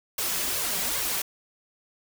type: noise with flanger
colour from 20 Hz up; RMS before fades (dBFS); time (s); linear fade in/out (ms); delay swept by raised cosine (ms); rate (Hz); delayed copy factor
white; -28; 0.18-1.22; 5; 1.8 to 5.3; 2.5; +0.9
effects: none